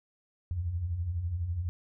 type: beating tone pair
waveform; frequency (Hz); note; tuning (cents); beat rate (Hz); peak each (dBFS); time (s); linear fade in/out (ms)
sine; 76.3 / 88.3; D#2 / F2; -33 / +20; 12; -39 / -30; 0.51-1.69; 0
effects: none